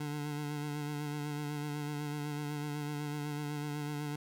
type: tone with vibrato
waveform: 25% pulse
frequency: 147.6 Hz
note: D3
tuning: 9 cents sharp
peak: -32 dBFS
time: 0-4.16 s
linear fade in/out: 5 ms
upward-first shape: sine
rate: 8 Hz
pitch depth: 28 cents each way
effects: none